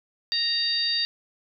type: harmonic tone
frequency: 931 Hz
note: A#5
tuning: 2 cents flat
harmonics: 2 / 3 / 4 / 5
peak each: -33 / -35 / -28 / -24 dBFS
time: 0.32-1.05 s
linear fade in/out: 0 ms
effects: none